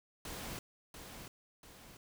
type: noise with echo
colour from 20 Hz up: pink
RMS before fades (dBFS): -44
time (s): 0.25-0.59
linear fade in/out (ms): 2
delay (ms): 690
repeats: 2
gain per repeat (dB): -6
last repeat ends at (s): 1.97
effects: none